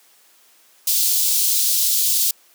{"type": "high-pass noise", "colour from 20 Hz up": "white", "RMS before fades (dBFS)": -18, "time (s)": [0.87, 2.31], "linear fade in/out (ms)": 5, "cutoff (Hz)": 3700, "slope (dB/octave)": 24, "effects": ["white hiss -54 dBFS RMS until 2.54 s", "high-pass 300 Hz 12 dB/octave"]}